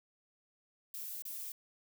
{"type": "noise with dropouts", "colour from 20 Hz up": "violet", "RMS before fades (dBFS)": -43, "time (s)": [0.94, 1.52], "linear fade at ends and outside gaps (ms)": 2, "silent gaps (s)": [1.222, 1.252], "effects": []}